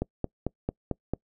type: click train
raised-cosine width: 2 ms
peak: -14 dBFS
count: 6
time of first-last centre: 0.02-1.136 s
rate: 4.48 Hz
effects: noise-tail reverb RT60 0.1 s tail -26 dB re dry